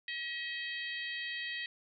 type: harmonic tone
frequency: 638 Hz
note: D#5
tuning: 43 cents sharp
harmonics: 3 / 4 / 5 / 6 / 7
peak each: -39 / -44 / -44 / -46 / -50 dBFS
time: 0.08-1.66 s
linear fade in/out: 2 ms
effects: none